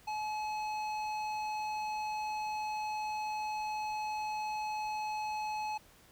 sine tone with hard clipping, 854 Hz, G#5, 48 cents sharp, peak -36 dBFS, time 0.07-5.78 s, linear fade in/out 10 ms, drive 12 dB, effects pink hiss -61 dBFS RMS until 6.11 s

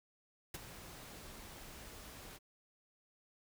pink noise with ADSR envelope, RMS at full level -40 dBFS, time 0.54-2.39 s, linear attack 4 ms, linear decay 25 ms, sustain -12 dB, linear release 32 ms, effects none

